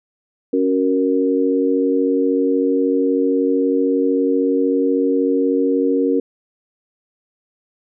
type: chord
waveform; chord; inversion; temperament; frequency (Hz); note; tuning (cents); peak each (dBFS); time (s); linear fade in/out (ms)
sine; F# major; second; equal; 277.2 / 370 / 466.2; C#4 / F#4 / A#4; 0 / 0 / 0; -17 / -21 / -18; 0.53-6.2; 5
effects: none